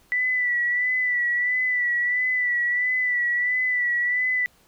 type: tone with vibrato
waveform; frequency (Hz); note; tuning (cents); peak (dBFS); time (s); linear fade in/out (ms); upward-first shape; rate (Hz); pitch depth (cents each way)
sine; 1970; B6; -5; -20; 0.12-4.46; 0; sine; 1.5; 39
effects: pink hiss -59 dBFS RMS until 4.67 s